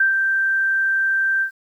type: tone with ADSR envelope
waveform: sine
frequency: 1568 Hz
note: G6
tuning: in tune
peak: -12 dBFS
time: 0-1.51 s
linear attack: 5 ms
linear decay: 120 ms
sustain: -4 dB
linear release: 92 ms
effects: 9-bit